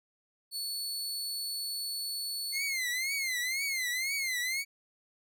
sawtooth tone, 4431 Hz, C#8, 2 cents flat, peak -31 dBFS, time 0.51-2.61 s, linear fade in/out 50 ms
sawtooth tone with vibrato, 2093 Hz, C7, in tune, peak -27 dBFS, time 2.52-4.65 s, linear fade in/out 50 ms, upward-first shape triangle, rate 2 Hz, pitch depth 150 cents each way
effects none

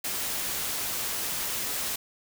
white noise, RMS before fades -31 dBFS, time 0.04-1.96 s, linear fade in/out 5 ms, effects none

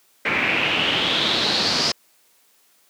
pink noise with low-pass filter sweep, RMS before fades -20 dBFS, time 0.25-1.92 s, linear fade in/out 5 ms, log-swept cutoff 2200 to 5100 Hz, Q 5.3, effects white hiss -59 dBFS RMS until 2.89 s + high-pass 200 Hz 12 dB/octave

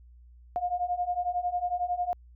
sine beating tone pair, 706 / 717 Hz, F5 / F5, +19 / +45 cents, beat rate 11 Hz, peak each -31 / -29 dBFS, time 0.56-2.13 s, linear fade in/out 0 ms, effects added 60 Hz sine -50 dBFS peak until 2.35 s

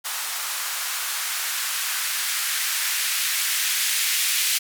violet noise with band-pass filter sweep, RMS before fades -25 dBFS, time 0.04-4.59 s, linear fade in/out 20 ms, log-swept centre 1000 to 2300 Hz, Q 1.3, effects none

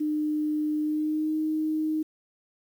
sine tone with pitch glide, 303.3 to 311.3 Hz, D#4 to D#4, -44 to +1 cents, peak -24 dBFS, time 0-2.03 s, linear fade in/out 10 ms, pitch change +45 cents, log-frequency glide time 0.81-1.36 s, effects 9-bit

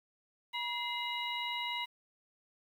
harmonic tone with a mistuned harmonic, 963 Hz, B5, 44 cents flat, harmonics 1 / 2 / 3 / 4, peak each -39 / -39 / -40 / -42 dBFS, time 0.53-1.86 s, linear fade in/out 20 ms, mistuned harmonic 2, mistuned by +130 cents, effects 10-bit

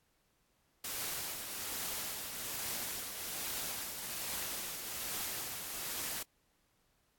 white noise with tremolo, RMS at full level -38 dBFS, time 0.84-6.23 s, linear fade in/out 5 ms, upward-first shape triangle, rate 1.2 Hz, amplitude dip 45%, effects pink hiss -75 dBFS RMS until 7.18 s + AAC 64 kbps

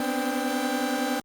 30% pulse tone cluster, 247.8 / 258.5 / 291.8 / 792 Hz, B3 / C4 / D4 / G5, +6 / -21 / -11 / +18 cents, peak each -28 dBFS, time 0-1.2 s, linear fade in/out 2 ms, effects Opus 24 kbps

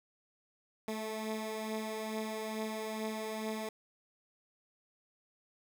15% pulse beating tone pair, 217.8 / 220.1 Hz, A3 / A3, -17 / +1 cents, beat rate 2.3 Hz, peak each -31 / -37 dBFS, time 0.88-3.69 s, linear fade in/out 2 ms, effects none

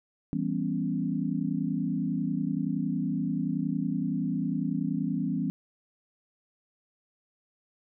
sine chord, C# half-diminished seventh, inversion first, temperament equal, 164.81 / 196 / 246.9 / 277.2 Hz, E3 / G3 / B3 / C#4, 0 / 0 / 0 / 0 cents, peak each -32 dBFS, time 0.33-5.5 s, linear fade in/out 0 ms, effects none

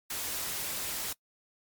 white noise, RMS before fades -35 dBFS, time 0.1-1.13 s, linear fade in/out 5 ms, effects noise-tail reverb RT60 0.1 s tail -24 dB re dry + MP3 96 kbps

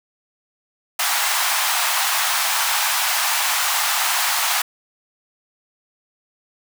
pink high-pass noise, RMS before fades -20 dBFS, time 0.99-4.62 s, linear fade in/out 5 ms, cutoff 740 Hz, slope 48 dB/octave, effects none

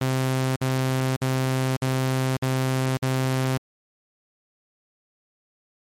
sawtooth tone bursts, 130.81 Hz, C3, in tune, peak -17 dBFS, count 6, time 0.01-3.575 s, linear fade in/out 5 ms, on 550 ms, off 53 ms, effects MP3 64 kbps

